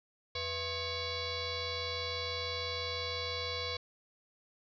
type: tone with frequency modulation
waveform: sine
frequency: 2233 Hz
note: C#7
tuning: 12 cents sharp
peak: -34 dBFS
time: 0.35-3.77 s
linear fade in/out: 5 ms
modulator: 580 Hz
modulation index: 4.2
effects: none